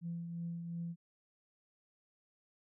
sine tone with tremolo, 169.5 Hz, E3, 49 cents sharp, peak -36 dBFS, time 0.01-0.96 s, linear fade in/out 50 ms, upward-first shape triangle, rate 2.8 Hz, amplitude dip 45%, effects tanh soft clip ceiling -32 dBFS

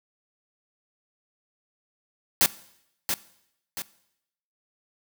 white noise with echo, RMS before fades -19 dBFS, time 2.41-2.46 s, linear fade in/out 0 ms, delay 680 ms, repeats 2, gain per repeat -7 dB, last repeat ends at 3.82 s, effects noise-tail reverb RT60 0.8 s tail -19 dB re dry

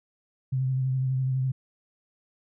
sine tone with vibrato, 130.81 Hz, C3, in tune, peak -23 dBFS, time 0.52-1.52 s, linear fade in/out 10 ms, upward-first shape sine, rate 12 Hz, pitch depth 27 cents each way, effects none

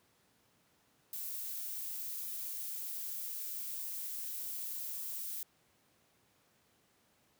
violet noise, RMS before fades -41 dBFS, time 1.13-5.43 s, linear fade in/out 2 ms, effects pink hiss -71 dBFS RMS until 7.39 s + high-pass 100 Hz 12 dB/octave

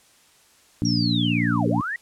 harmonic tone, 58.27 Hz, A#1, in tune, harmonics 2 / 3 / 4 / 5, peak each -25 / -25 / -25 / -25 dBFS, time 0.82-1.81 s, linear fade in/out 0 ms
sine linear two-way sweep, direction down then up, 5710 to 364.6 to 1960 Hz, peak -25 dBFS, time 0.85-1.96 s, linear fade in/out 2 ms, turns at 1.68 s
effects white hiss -56 dBFS RMS until 2.01 s + low-pass 10000 Hz 12 dB/octave

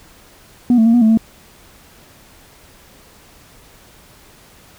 sine tone with pitch steps, 243.9 / 223.2 / 230.1 / 241.5 / 219.8 / 224.1 Hz, B3 / A3 / A#3 / B3 / A3 / A3, -21 / +25 / -22 / -39 / -2 / +32 cents, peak -6 dBFS, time 0.7-1.174 s, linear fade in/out 2 ms, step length 79 ms, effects tanh soft clip ceiling -6 dBFS + pink hiss -46 dBFS RMS until 4.78 s

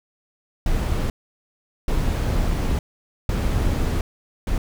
brown noise bursts at uneven times, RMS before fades -21 dBFS, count 4, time 0.66-1.1 / 1.88-2.79 / 3.29-4.01 / 4.47-4.58 s, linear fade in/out 2 ms, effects none

